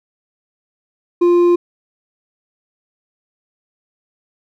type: tone with hard clipping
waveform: sine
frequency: 349.2 Hz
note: F4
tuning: in tune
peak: -10 dBFS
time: 1.21-1.56 s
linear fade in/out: 10 ms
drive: 4 dB
effects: none